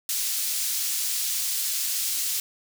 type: high-pass noise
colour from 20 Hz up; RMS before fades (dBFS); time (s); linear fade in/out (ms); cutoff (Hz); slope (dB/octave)
pink; -27; 0.09-2.4; 2; 5100; 12
effects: none